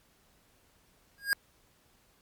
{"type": "tone with exponential growth", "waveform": "square", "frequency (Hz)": 1627, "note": "G#6", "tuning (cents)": -36, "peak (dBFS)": -21, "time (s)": [1.18, 1.33], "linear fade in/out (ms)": 0, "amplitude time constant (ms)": 32, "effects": ["pink hiss -66 dBFS RMS until 2.21 s", "MP3 96 kbps"]}